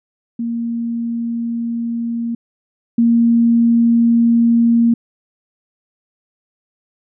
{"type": "tone pair in turn", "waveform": "sine", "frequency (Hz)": [233.1, 233.1], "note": ["A#3", "A#3"], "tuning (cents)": [0, 0], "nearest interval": "unison", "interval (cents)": 0, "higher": "neither", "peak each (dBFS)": [-18, -9], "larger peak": "second", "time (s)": [[0.39, 2.35], [2.98, 4.94]], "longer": "neither", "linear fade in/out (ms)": 5, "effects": []}